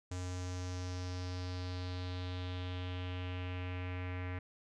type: tone with low-pass filter sweep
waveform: square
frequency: 90.6 Hz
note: F#2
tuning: 36 cents flat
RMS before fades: -40 dBFS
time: 0.11-4.39 s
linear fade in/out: 5 ms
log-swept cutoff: 7200 to 2100 Hz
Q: 3.2
effects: none